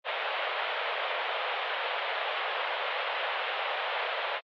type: band-pass noise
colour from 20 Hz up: pink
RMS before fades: -32 dBFS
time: 0.04-4.41 s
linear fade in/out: 50 ms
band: 500 to 3500 Hz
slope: 48 dB/octave
effects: AAC 64 kbps